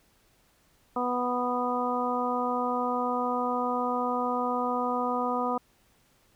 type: harmonic tone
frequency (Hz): 246.9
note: B3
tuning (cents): 0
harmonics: 1 / 2 / 3 / 4 / 5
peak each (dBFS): -32 / -32 / -32 / -32 / -32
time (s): 0.96-5.58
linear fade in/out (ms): 5
effects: pink hiss -65 dBFS RMS until 6.35 s